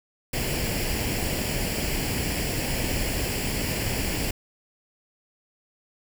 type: noise with comb filter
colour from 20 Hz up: pink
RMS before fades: -27 dBFS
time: 0.33-4.31 s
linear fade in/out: 5 ms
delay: 0.4 ms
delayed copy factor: +0.65
effects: none